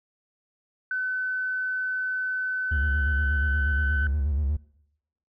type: tone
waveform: sine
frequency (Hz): 1513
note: F#6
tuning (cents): +38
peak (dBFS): -25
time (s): 0.91-4.07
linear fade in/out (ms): 2
type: tone with vibrato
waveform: triangle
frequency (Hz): 71.9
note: D2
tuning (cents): -36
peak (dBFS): -20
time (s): 2.71-4.57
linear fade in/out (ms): 10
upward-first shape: square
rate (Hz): 8.4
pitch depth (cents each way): 91
effects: noise-tail reverb RT60 0.8 s tail -23 dB re dry + tanh soft clip ceiling -14 dBFS